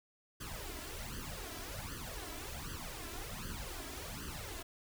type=noise with flanger; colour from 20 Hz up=pink; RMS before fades=-44 dBFS; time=0.4-4.63 s; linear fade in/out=10 ms; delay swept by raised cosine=0.64 to 3.04 ms; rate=1.3 Hz; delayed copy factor=+0.85; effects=none